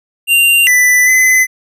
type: tone with pitch steps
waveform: square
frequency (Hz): 2779 / 1988 / 2028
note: F7 / B6 / B6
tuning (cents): -9 / +11 / +45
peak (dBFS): -7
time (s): 0.27-1.47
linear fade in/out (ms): 50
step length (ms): 400
effects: none